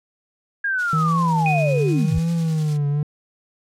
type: linear sweep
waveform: sine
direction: down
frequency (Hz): 1643 to 53.8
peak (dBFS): -19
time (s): 0.64-2.19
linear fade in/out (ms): 5
type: noise with tremolo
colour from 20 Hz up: blue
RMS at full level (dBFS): -33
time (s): 0.78-2.78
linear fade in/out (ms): 20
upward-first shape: square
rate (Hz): 10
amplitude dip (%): 35
type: tone with vibrato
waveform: triangle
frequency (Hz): 155.56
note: D#3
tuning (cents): 0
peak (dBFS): -16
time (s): 0.93-3.03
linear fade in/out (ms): 2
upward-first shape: triangle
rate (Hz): 0.9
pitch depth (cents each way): 150
type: tone with exponential decay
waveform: sine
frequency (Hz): 2489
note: D#7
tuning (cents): 0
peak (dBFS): -20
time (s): 1.46-2.48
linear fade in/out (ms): 1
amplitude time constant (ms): 220
effects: low-pass 6000 Hz 12 dB/octave